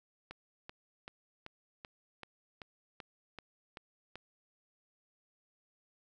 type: click train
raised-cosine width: 0.3 ms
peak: -29 dBFS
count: 11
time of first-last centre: 0.31-4.156 s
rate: 2.6 Hz
effects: none